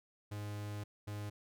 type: tone bursts at uneven times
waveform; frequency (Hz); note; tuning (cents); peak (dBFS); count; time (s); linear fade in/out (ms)
45% pulse; 103.83; G#2; 0; -40; 2; 0.31-0.84 / 1.07-1.3; 10
effects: none